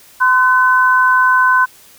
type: tone pair together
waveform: sine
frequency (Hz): 1025.4 / 1511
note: C6 / F#6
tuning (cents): -35 / +36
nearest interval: perfect fifth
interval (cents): 671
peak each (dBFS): -11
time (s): 0.2-1.66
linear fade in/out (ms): 20
effects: white hiss -44 dBFS RMS until 1.98 s